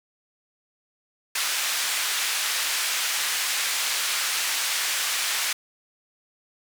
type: band-pass noise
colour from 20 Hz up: pink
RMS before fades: -26 dBFS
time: 1.35-5.53 s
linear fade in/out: 5 ms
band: 1700 to 12000 Hz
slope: 12 dB/octave
effects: none